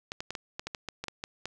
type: clicks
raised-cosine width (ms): 0.2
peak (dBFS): -18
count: 12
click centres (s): 0.119 / 0.205 / 0.306 / 0.352 / 0.595 / 0.67 / 0.748 / 0.887 / 1.04 / 1.083 / 1.239 / 1.456
effects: none